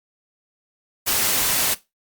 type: noise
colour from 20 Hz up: white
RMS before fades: -20 dBFS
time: 1.06-1.75 s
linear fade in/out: 20 ms
effects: noise-tail reverb RT60 0.2 s tail -17 dB re dry + Opus 48 kbps